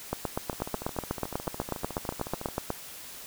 two click trains, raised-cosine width 1 ms, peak -22 / -14 dBFS, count 28 / 22, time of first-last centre 0.53-2.487 / 0.13-2.704 s, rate 13.8 / 8.16 Hz, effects white hiss -44 dBFS RMS until 3.26 s

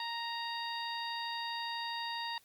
harmonic tone, 932.3 Hz, A#5, in tune, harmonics 1 / 2 / 3 / 4 / 5, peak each -39 / -43 / -46 / -43 / -45 dBFS, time 0-2.38 s, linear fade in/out 2 ms, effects white hiss -66 dBFS RMS until 2.44 s + Opus 48 kbps

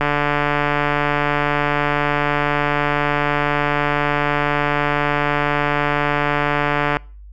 click train, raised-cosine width 0.5 ms, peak -3 dBFS, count 1017, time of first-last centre 0.01-6.969 s, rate 146 Hz, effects noise-tail reverb RT60 0.4 s tail -25 dB re dry + added 50 Hz sine -36 dBFS peak until 7.32 s

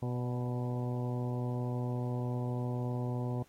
harmonic tone with a mistuned harmonic, 123.47 Hz, B2, in tune, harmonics 1 / 2 / 3 / 4 / 5 / 6 / 7 / 8, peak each -33 / -39 / -43 / -45 / -47 / -49 / -50 / -51 dBFS, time 0.02-3.43 s, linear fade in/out 5 ms, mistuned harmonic 5, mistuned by -28 cents, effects pink hiss -66 dBFS RMS until 3.48 s + AAC 48 kbps

